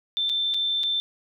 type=tone with dropouts; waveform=sine; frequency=3554 Hz; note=A7; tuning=17 cents sharp; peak=-22 dBFS; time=0.17-1 s; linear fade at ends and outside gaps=0 ms; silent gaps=0.293-0.297 / 0.539-0.544 / 0.833-0.837 s; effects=none